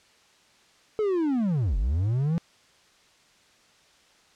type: linear two-way sweep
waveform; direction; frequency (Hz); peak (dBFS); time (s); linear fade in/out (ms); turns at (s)
triangle; down then up; 440 to 41.55 to 172.7; -20; 0.99-2.38; 0; 1.77
effects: white hiss -59 dBFS RMS until 4.35 s + low-pass 6000 Hz 12 dB/octave